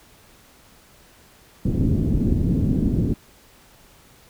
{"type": "low-pass noise", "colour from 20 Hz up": "white", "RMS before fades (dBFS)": -20, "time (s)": [1.65, 3.14], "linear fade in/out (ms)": 5, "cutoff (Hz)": 270, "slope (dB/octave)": 24, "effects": ["pink hiss -52 dBFS RMS until 4.29 s"]}